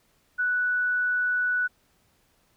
sine tone, 1480 Hz, F#6, in tune, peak -22 dBFS, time 0.38-1.68 s, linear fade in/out 20 ms, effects pink hiss -66 dBFS RMS until 2.56 s

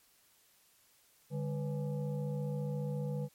sine tone with frequency modulation, 146.2 Hz, D3, 7 cents flat, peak -33 dBFS, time 1.3-3.29 s, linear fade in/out 50 ms, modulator 347 Hz, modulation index 0.86, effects white hiss -67 dBFS RMS until 3.34 s + MP3 64 kbps

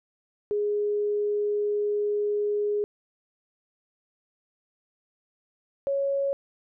sine tone pair in turn, 414.6 / 554.4 Hz, G#4 / C#5, -3 / 0 cents, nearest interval perfect fourth, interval 503 cents, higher second, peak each -23 dBFS, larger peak neither, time 0.51-2.84 / 5.87-6.33 s, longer first, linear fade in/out 0 ms, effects none

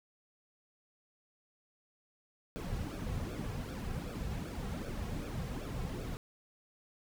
brown noise with flanger, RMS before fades -39 dBFS, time 2.56-6.17 s, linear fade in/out 0 ms, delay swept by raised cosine 0.99 to 3.39 ms, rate 2.6 Hz, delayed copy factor -0.7, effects none

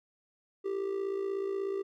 triangle tone with amplitude modulation, 392 Hz, G4, in tune, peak -26 dBFS, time 0.64-1.83 s, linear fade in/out 20 ms, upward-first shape sine, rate 56.5 Hz, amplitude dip 65%, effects none

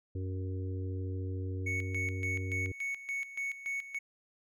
harmonic tone, 93.6 Hz, F#2, 20 cents sharp, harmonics 1 / 3 / 4 / 5, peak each -34 / -44 / -46 / -48 dBFS, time 0.15-2.72 s, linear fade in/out 5 ms
triangle tone with tremolo, 2217 Hz, C#7, in tune, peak -31 dBFS, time 1.66-3.99 s, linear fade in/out 10 ms, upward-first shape square, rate 3.5 Hz, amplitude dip 75%
effects none

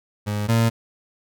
30% pulse tone pair in turn, 104.1 / 114.73 Hz, G#2 / A#2, +5 / -27 cents, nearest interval major second, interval 168 cents, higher second, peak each -20 / -13 dBFS, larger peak second, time 0.26-0.48 / 0.48-0.7 s, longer neither, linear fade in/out 20 ms, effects none

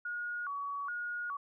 sine tone with vibrato, 1275 Hz, D#6, 42 cents sharp, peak -35 dBFS, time 0.05-1.37 s, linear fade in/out 5 ms, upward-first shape square, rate 1.2 Hz, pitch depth 210 cents each way, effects none

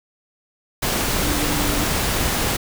sine tone in noise, 293.7 Hz, D4, in tune, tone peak -26 dBFS, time 1.22-1.85 s, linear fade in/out 10 ms, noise pink, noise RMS -21 dBFS, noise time 0.82-2.57 s, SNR -8 dB, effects none

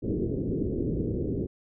white low-pass noise, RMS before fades -29 dBFS, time 0.02-1.47 s, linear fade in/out 20 ms, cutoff 440 Hz, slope 48 dB/octave, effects none

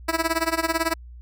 10% pulse tone with tremolo, 327.6 Hz, E4, 11 cents flat, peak -10 dBFS, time 0.08-0.94 s, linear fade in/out 10 ms, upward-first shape sine, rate 18 Hz, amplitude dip 90%, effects added 60 Hz sine -39 dBFS peak until 1.21 s

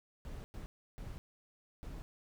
brown noise bursts at uneven times, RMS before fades -45 dBFS, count 4, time 0.25-0.44 / 0.54-0.66 / 0.98-1.18 / 1.83-2.02 s, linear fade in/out 0 ms, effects none

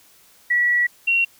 sine tone pair in turn, 1938 / 2741 Hz, B6 / F7, -33 / -33 cents, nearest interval tritone, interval 600 cents, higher second, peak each -15 dBFS, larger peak neither, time 0.5-0.87 / 1.07-1.25 s, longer first, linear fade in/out 10 ms, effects white hiss -53 dBFS RMS until 1.39 s

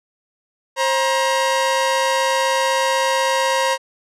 sawtooth tone pair together, 532 / 947.9 Hz, C5 / A#5, +29 / +29 cents, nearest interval minor seventh, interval 1000 cents, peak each -15 dBFS, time 0.76-3.78 s, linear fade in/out 50 ms, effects low-pass 9000 Hz 12 dB/octave

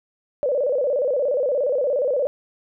sine tone with vibrato, 540 Hz, C#5, 45 cents flat, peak -18 dBFS, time 0.43-2.27 s, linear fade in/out 0 ms, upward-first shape square, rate 17 Hz, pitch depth 130 cents each way, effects none

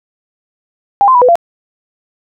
sine tone with pitch steps, 804 / 1036 / 980 / 499.2 / 685 Hz, G5 / C6 / B5 / B4 / F5, +44 / -17 / -14 / +19 / -34 cents, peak -4 dBFS, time 1.01-1.355 s, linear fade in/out 0 ms, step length 69 ms, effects none

